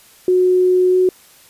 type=tone with pitch glide; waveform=sine; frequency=365.8 to 368.6 Hz; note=F#4 to F#4; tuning=-20 to -7 cents; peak=-10 dBFS; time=0.28-1.09 s; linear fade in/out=2 ms; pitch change=+13 cents; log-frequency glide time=0.9-0.96 s; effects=white hiss -47 dBFS RMS until 1.49 s + resampled to 32000 Hz